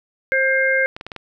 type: harmonic tone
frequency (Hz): 530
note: C5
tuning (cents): +22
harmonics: 1 / 3 / 4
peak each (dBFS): -20 / -18 / -20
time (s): 0.32-0.86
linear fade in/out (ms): 0
type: clicks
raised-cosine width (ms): 0.3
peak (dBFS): -16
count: 5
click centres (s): 0.965 / 1.011 / 1.066 / 1.118 / 1.163
effects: none